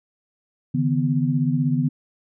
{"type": "tone cluster", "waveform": "sine", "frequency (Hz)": [142.5, 158.6, 248.1], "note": ["C#3", "D#3", "B3"], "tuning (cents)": [48, 33, 8], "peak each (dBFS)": [-22, -23, -22], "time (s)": [0.74, 1.89], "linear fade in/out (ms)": 10, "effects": []}